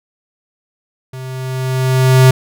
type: tone with level ramp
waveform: square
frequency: 130 Hz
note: C3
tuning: 11 cents flat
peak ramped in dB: -27 to -4 dBFS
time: 1.13-2.31 s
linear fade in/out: 5 ms
effects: none